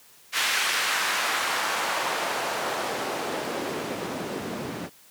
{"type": "noise with band-pass filter sweep", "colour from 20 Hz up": "white", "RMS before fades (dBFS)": -28, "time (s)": [0.32, 4.9], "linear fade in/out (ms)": 50, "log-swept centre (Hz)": [2100, 210], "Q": 0.98, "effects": ["white hiss -54 dBFS RMS until 5.1 s", "high-pass 80 Hz 12 dB/octave"]}